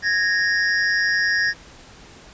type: tone pair together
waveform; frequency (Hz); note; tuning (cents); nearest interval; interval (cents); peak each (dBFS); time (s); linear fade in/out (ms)
square; 1661.2 / 1850.2; G#6 / A#6; 0 / -13; major second; 187; -21; 0.02-1.54; 50
effects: pink hiss -45 dBFS RMS until 2.33 s + resampled to 16000 Hz